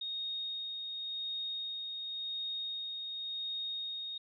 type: tone with tremolo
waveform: sine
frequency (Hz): 3721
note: A#7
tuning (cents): -4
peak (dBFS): -35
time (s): 0.01-4.18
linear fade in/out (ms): 5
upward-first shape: sine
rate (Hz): 0.91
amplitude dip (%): 30
effects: none